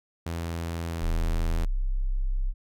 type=tone with pitch glide; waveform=sawtooth; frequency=83.8 to 82.79 Hz; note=E2 to E2; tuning=+29 to +8 cents; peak=-26 dBFS; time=0.26-1.65 s; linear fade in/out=5 ms; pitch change=-21 cents; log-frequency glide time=0.86-1 s
type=tone; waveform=sine; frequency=32.7 Hz; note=C1; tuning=in tune; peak=-23 dBFS; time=1-2.54 s; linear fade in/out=50 ms
effects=none